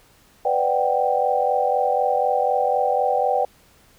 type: chord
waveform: sine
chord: G major seventh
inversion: first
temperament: equal with one note detuned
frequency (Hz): 498.5 / 587.3 / 740 / 784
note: B4 / D5 / F#5 / G5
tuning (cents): +16 / 0 / 0 / 0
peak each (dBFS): -23 / -24 / -24 / -21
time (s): 0.45-3.45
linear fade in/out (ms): 5
effects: pink hiss -55 dBFS RMS until 3.98 s